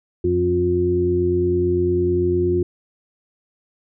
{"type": "harmonic tone with a mistuned harmonic", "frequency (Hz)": 88.9, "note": "F2", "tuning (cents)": 31, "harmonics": [1, 2, 3, 4], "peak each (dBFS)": [-23, -28, -29, -17], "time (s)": [0.24, 2.63], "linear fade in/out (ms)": 5, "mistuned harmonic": 2, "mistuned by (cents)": -19, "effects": []}